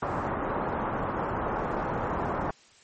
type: low-pass noise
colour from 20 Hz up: white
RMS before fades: -30 dBFS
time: 0.02-2.51 s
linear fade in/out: 5 ms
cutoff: 1200 Hz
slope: 24 dB/octave
effects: white hiss -57 dBFS RMS until 2.83 s + MP3 32 kbps